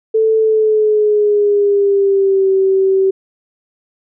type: tone with pitch glide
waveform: sine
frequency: 441.2 to 384.1 Hz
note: A4 to G4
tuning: +5 to -35 cents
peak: -9 dBFS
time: 0.14-3.11 s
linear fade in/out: 10 ms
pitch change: -240 cents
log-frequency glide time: 0.37-2.49 s
effects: none